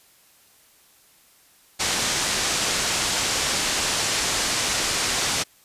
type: low-pass noise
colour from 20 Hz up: white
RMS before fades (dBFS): -24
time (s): 1.79-5.44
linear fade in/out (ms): 20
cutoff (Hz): 7900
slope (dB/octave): 24
effects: white hiss -56 dBFS RMS until 5.64 s + resampled to 32000 Hz